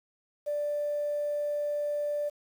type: tone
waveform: sine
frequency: 587.3 Hz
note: D5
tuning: in tune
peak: -27 dBFS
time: 0.46-2.3 s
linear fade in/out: 20 ms
effects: tanh soft clip ceiling -23 dBFS + 9-bit